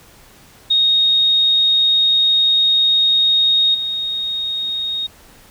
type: tone with level steps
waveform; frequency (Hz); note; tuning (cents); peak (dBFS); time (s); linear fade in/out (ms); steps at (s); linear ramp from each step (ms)
sine; 3729; A#7; 0; -11 / -19; 0.7-5.07; 10; 3.74; 10
effects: pink hiss -46 dBFS RMS until 5.5 s